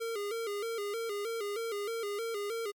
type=tone with vibrato; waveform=square; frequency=432.3 Hz; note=A4; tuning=31 cents flat; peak=-34 dBFS; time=0-2.72 s; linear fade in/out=20 ms; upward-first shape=square; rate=3.2 Hz; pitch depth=100 cents each way; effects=MP3 96 kbps